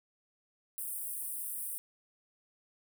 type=high-pass noise; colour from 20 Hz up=pink; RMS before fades=-39 dBFS; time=0.78-1.78 s; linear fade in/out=0 ms; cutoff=8600 Hz; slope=96 dB/octave; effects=none